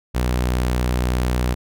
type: tone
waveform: sawtooth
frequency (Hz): 61.74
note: B1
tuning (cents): 0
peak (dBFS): -14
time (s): 0.14-1.55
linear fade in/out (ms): 20
effects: none